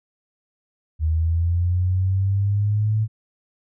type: linear sweep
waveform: sine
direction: up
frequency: 77.78 to 110 Hz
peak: -17 dBFS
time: 0.99-3.08 s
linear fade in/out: 50 ms
effects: none